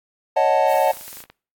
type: chord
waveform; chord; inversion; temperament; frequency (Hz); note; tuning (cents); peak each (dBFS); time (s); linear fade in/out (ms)
triangle; D# half-diminished seventh; third; equal; 554.4 / 622.3 / 740 / 880; C#5 / D#5 / F#5 / A5; 0 / 0 / 0 / 0; -18; 0.36-0.92; 10
type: noise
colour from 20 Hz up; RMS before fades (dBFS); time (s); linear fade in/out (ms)
blue; -37; 0.66-1.25; 50
type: clicks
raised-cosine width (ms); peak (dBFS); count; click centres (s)
0.3; -25; 12; 0.741 / 0.771 / 0.877 / 0.935 / 0.97 / 1.011 / 1.08 / 1.129 / 1.17 / 1.204 / 1.239 / 1.3
effects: noise-tail reverb RT60 0.4 s tail -24 dB re dry + AAC 64 kbps